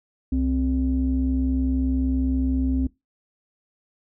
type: tone pair together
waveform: sine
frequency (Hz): 65.31 / 261.4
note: C2 / C4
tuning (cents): -3 / -1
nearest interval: 2 octaves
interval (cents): 2402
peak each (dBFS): -22 / -21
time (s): 0.32-2.87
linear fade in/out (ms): 5
effects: noise-tail reverb RT60 0.2 s tail -22 dB re dry + tanh soft clip ceiling -13 dBFS